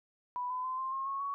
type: tone with pitch steps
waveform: sine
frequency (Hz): 987.8 / 1008.6 / 1029.7 / 1051.4 / 1073.5 / 1096 / 1119.1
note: B5 / B5 / C6 / C6 / C6 / C#6 / C#6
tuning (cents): 0 / +36 / -28 / +8 / +44 / -20 / +16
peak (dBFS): -33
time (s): 0.36-1.34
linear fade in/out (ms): 0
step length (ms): 140
effects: none